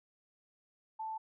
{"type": "tone", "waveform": "sine", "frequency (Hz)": 880, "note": "A5", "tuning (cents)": 0, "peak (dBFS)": -37, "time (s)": [0.99, 1.18], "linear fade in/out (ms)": 10, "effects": []}